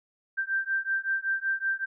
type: beating tone pair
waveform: sine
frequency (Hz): 1568 / 1573.3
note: G6 / G6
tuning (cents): 0 / +6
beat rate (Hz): 5.3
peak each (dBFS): -29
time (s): 0.37-1.86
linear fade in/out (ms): 20
effects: none